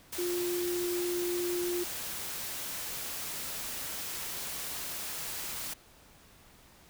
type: tone in noise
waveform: sine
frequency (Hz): 352.4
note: F4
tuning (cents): +16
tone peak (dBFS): -30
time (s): 0.18-1.84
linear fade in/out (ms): 10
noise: white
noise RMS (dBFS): -38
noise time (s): 0.12-5.74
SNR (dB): +5
effects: pink hiss -58 dBFS RMS until 6.89 s